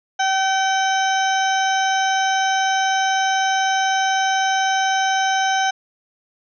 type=harmonic tone; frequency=768 Hz; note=G5; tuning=36 cents flat; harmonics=1 / 2 / 3 / 4 / 5 / 7 / 8; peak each=-18 / -22 / -32 / -28 / -32 / -34 / -29 dBFS; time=0.19-5.71 s; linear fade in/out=10 ms; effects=none